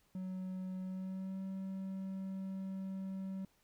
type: tone with pitch glide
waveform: triangle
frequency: 186.1 to 191.33 Hz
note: F#3 to G3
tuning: +10 to -42 cents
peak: -37 dBFS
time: 0.15-3.45 s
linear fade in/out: 2 ms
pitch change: +48 cents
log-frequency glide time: 0.82-1.41 s
effects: pink hiss -73 dBFS RMS until 3.63 s